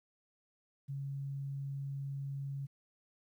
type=tone; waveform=sine; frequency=138.59 Hz; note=C#3; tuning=in tune; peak=-37 dBFS; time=0.88-2.67 s; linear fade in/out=20 ms; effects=12-bit